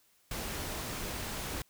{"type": "noise", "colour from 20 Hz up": "pink", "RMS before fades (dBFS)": -38, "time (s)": [0.31, 1.62], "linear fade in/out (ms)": 2, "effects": ["white hiss -68 dBFS RMS until 1.69 s"]}